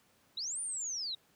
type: linear two-way sweep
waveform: sine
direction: up then down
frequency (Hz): 3707 to 9397 to 3707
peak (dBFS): -35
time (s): 0.37-1.15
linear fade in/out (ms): 5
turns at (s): 0.61
effects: pink hiss -68 dBFS RMS until 1.35 s + high-pass 100 Hz 12 dB/octave